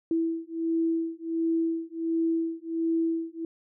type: beating tone pair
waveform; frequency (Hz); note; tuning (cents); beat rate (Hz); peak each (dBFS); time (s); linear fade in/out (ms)
sine; 328.2 / 329.6; E4 / E4; -8 / 0; 1.4; -28; 0.11-3.45; 2
effects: none